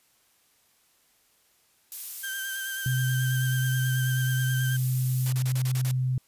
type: noise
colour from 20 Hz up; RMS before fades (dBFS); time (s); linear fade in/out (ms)
violet; -34; 1.92-5.3; 0
type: tone with vibrato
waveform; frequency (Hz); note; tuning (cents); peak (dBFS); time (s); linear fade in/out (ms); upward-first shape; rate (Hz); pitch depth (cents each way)
35% pulse; 1568; G6; 0; -30; 2.23-4.77; 10; sine; 9.3; 26
type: tone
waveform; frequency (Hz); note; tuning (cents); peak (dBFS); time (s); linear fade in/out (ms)
sine; 128.5; C3; -31; -23; 2.86-6.18; 2
type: noise bursts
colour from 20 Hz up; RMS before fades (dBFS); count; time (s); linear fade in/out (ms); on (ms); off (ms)
white; -36; 7; 5.26-5.912; 0; 64; 34
effects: white hiss -65 dBFS RMS until 6.27 s + resampled to 32000 Hz